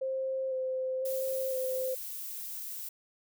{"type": "tone with vibrato", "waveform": "sine", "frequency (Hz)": 523.3, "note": "C5", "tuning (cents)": 0, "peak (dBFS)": -30, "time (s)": [0.01, 1.95], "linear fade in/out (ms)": 10, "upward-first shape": "square", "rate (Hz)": 0.99, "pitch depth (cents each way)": 15}
{"type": "noise", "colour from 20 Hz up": "violet", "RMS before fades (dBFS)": -40, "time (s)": [1.05, 2.89], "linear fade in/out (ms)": 5}
{"effects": []}